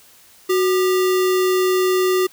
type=tone with sample-and-hold; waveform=sine; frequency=370 Hz; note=F#4; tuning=in tune; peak=-14 dBFS; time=0.49-2.27 s; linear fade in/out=10 ms; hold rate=1575 Hz; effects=white hiss -49 dBFS RMS until 2.32 s